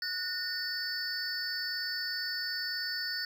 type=tone cluster; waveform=triangle; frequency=1467 / 1822 / 4519 / 5130 Hz; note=F#6 / A#6 / C#8 / E8; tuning=-15 / -40 / +33 / -48 cents; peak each=-38 / -37 / -35 / -38 dBFS; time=0.02-3.25 s; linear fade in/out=2 ms; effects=none